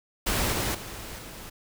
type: noise with level steps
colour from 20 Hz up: pink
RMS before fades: -26 / -28 / -39 / -42 dBFS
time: 0.26-1.5 s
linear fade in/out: 10 ms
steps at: 0.52 / 0.74 / 1.18 s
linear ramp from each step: 10 ms
effects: none